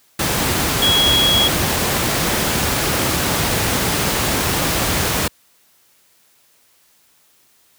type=tone in noise; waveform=sine; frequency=3322 Hz; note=G#7; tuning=in tune; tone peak=-13 dBFS; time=0.82-1.48 s; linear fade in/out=5 ms; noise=pink; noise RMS=-18 dBFS; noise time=0.19-5.28 s; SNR=+2 dB; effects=white hiss -56 dBFS RMS until 7.78 s + high-pass 60 Hz 12 dB/octave